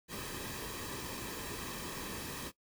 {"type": "noise with comb filter", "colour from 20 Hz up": "pink", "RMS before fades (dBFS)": -42, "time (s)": [0.08, 2.52], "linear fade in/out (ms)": 50, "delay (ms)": 1.4, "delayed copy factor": -0.55, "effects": ["noise-tail reverb RT60 0.1 s tail -18 dB re dry"]}